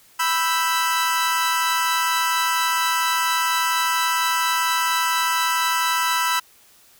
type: chord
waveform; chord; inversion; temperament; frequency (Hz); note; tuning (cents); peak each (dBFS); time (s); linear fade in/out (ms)
sawtooth; E minor; second; equal; 987.8 / 1318.5 / 1568; B5 / E6 / G6; 0 / 0 / 0; -18 / -19 / -24; 0.19-6.4; 10
effects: white hiss -53 dBFS RMS until 6.99 s